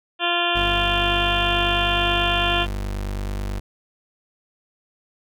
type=harmonic tone; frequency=346.9 Hz; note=F4; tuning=12 cents flat; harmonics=1 / 2 / 3 / 4 / 5 / 7 / 8 / 9 / 10; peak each=-29 / -25 / -28 / -28 / -29 / -30 / -26 / -26 / -29 dBFS; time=0.19-2.67 s; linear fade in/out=50 ms
type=tone; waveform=35% pulse; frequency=49.27 Hz; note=G1; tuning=10 cents sharp; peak=-23 dBFS; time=0.55-3.6 s; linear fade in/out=10 ms
effects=none